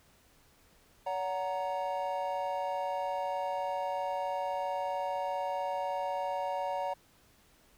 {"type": "chord", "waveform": "triangle", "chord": "F# major", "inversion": "second", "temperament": "equal with one note detuned", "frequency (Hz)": [568, 740, 932.3], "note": ["C#5", "F#5", "A#5"], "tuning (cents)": [42, 0, 0], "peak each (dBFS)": -34, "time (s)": [1.06, 6.94], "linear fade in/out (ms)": 10, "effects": ["pink hiss -64 dBFS RMS until 7.77 s"]}